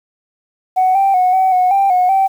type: tone with pitch steps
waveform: sine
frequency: 745 / 783 / 733 / 756 / 732 / 788 / 728 / 774 Hz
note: F#5 / G5 / F#5 / F#5 / F#5 / G5 / F#5 / G5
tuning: +12 / -2 / -16 / +37 / -19 / +9 / -28 / -22 cents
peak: -8 dBFS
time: 0.76-2.28 s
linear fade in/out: 20 ms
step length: 190 ms
effects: tanh soft clip ceiling -6 dBFS + 7-bit